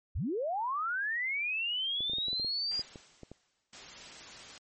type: linear sweep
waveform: sine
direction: up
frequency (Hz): 43.65 to 4901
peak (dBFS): -30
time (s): 0.15-2.82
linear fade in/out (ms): 10
type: clicks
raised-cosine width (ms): 2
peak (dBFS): -32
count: 12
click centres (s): 2.006 / 2.097 / 2.134 / 2.184 / 2.283 / 2.33 / 2.398 / 2.447 / 2.794 / 2.958 / 3.233 / 3.316
type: noise with exponential decay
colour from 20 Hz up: white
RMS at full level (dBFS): -44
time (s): 2.71-3.82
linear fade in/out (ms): 5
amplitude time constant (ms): 240
type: noise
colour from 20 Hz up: white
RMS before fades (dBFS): -47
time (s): 3.73-4.58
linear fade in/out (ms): 2
effects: low-pass 8000 Hz 12 dB/octave + MP3 32 kbps